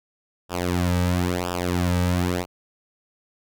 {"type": "tone with flanger", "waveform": "sawtooth", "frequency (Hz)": 89, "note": "F2", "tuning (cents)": 33, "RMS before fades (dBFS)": -23, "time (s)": [0.49, 2.46], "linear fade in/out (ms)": 50, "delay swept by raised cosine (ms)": [0.47, 2.87], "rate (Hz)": 0.99, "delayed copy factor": -0.9, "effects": []}